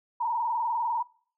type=tone with vibrato; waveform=sine; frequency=932.3 Hz; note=A#5; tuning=in tune; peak=-25 dBFS; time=0.2-1.03 s; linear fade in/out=10 ms; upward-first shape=square; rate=20 Hz; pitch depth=66 cents each way; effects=noise-tail reverb RT60 0.5 s tail -23 dB re dry